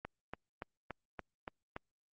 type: click train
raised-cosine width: 0.5 ms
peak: -26 dBFS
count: 7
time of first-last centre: 0.05-1.764 s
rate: 3.5 Hz
effects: Opus 48 kbps